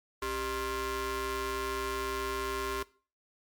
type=ring-modulated tone; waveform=sawtooth; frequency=332.9 Hz; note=E4; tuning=17 cents sharp; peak=-25 dBFS; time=0.22-2.83 s; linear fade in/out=5 ms; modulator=727 Hz; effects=noise-tail reverb RT60 0.4 s tail -20 dB re dry + MP3 96 kbps